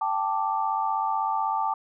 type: chord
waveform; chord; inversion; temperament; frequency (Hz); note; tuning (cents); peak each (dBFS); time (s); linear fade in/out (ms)
sine; G suspended second; none; equal; 784 / 880 / 1174.7; G5 / A5 / D6; 0 / 0 / 0; -29 / -26 / -29; 0.01-1.74; 5
effects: none